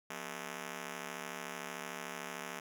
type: ring-modulated tone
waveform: 5% pulse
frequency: 215 Hz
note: A3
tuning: 40 cents flat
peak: -27 dBFS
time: 0.1-2.6 s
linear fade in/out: 5 ms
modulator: 36.7 Hz
effects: none